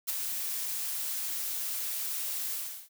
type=noise with ADSR envelope; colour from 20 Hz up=blue; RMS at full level=-29 dBFS; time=0.07-2.89 s; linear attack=23 ms; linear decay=20 ms; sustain=-5 dB; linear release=360 ms; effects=none